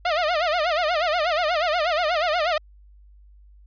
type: tone with vibrato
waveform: sawtooth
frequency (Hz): 659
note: E5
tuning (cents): -1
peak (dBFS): -16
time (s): 0.05-2.58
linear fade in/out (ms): 5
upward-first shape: sine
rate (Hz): 8.3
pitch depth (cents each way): 170
effects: added 50 Hz sine -47 dBFS peak until 3.66 s + resampled to 11025 Hz